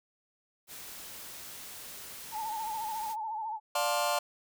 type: noise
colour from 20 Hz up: white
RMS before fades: -45 dBFS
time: 0.67-3.16 s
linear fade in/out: 50 ms
type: tone with vibrato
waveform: sine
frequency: 875 Hz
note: A5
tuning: 10 cents flat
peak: -33 dBFS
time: 2.31-3.6 s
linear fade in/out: 50 ms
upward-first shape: sine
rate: 14 Hz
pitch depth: 69 cents each way
type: chord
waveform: sawtooth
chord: D minor seventh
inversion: none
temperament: just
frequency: 587.3 / 704.8 / 881 / 1057.2 Hz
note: D5 / F5 / A5 / C6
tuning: 0 / +16 / +2 / +18 cents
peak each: -28 / -28 / -30 / -30 dBFS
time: 3.75-4.19 s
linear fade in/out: 5 ms
effects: none